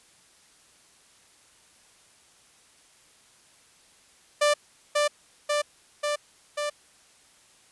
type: tone with echo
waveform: sawtooth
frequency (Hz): 590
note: D5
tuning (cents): +8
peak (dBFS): -15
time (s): 4.41-4.54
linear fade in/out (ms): 10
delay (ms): 540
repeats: 4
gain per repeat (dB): -2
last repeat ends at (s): 6.7
effects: white hiss -58 dBFS RMS until 7.71 s + resampled to 24000 Hz